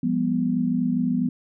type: chord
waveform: sine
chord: F diminished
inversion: none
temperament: equal with one note detuned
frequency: 174.61 / 202.3 / 246.9 Hz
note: F3 / Ab3 / Cb4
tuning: 0 / -45 / 0 cents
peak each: -26 / -27 / -22 dBFS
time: 0.03-1.29 s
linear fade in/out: 5 ms
effects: none